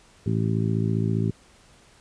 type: harmonic tone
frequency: 55 Hz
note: A1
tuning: in tune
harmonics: 2 / 3 / 4 / 5 / 6 / 7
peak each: -24 / -26 / -29 / -34 / -35 / -33 dBFS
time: 0.26-1.31 s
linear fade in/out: 5 ms
effects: pink hiss -55 dBFS RMS until 2 s + resampled to 22050 Hz